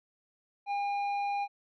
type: tone with hard clipping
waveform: triangle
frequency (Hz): 808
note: G#5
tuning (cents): -48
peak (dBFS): -31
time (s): 0.66-1.48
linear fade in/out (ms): 50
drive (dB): 12
effects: low-pass 4000 Hz 12 dB/octave